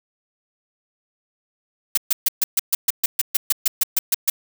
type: noise bursts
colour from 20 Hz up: blue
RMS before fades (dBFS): -17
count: 16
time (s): 1.95-4.3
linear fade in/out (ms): 5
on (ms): 25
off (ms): 130
effects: none